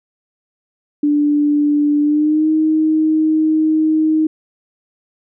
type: tone with pitch glide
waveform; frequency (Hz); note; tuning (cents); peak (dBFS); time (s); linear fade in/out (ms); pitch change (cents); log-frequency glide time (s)
sine; 293.7 to 313; D4 to D#4; 0 to +10; -11; 1.03-4.27; 5; +110; 2.01-2.49
effects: none